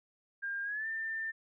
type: tone with pitch glide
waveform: sine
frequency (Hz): 1605 to 1791.2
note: G6 to A6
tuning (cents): +40 to +30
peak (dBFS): -34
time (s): 0.42-1.32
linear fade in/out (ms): 20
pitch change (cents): +190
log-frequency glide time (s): 0.63-0.87
effects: none